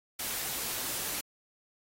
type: noise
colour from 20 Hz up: white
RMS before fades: -35 dBFS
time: 0.19-1.21 s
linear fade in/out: 5 ms
effects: AAC 48 kbps